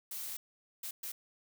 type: noise bursts at uneven times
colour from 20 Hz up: blue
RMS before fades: -41 dBFS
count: 3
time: 0.11-0.37 / 0.83-0.91 / 1.03-1.12 s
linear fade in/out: 5 ms
effects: none